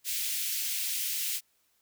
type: high-pass noise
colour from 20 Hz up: white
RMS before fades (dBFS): -32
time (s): 0.04-1.41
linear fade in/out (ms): 50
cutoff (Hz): 2200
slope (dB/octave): 24
effects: white hiss -71 dBFS RMS until 1.81 s